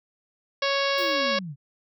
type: harmonic tone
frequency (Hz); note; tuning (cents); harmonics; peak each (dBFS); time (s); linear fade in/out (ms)
554.4; C#5; 0; 1 / 2 / 3 / 4 / 5 / 6 / 7 / 8 / 9 / 10; -26 / -29 / -31 / -32 / -33 / -34 / -34 / -35 / -36 / -36; 0.62-1.39; 5
type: linear sweep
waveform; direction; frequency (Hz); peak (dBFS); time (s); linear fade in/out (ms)
sine; down; 370 to 128.9; -32; 0.97-1.56; 50
type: noise with exponential decay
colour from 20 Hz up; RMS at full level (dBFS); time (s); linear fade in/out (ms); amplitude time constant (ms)
violet; -41; 0.98-1.33; 1; 75
effects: none